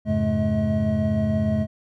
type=tone cluster; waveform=triangle; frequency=87.2 / 104 / 135.9 / 214.5 / 637 Hz; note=F2 / G#2 / C#3 / A3 / D#5; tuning=-2 / +3 / -34 / -44 / +41 cents; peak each=-26 / -25 / -27 / -20 / -26 dBFS; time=0.05-1.67 s; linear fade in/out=50 ms; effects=none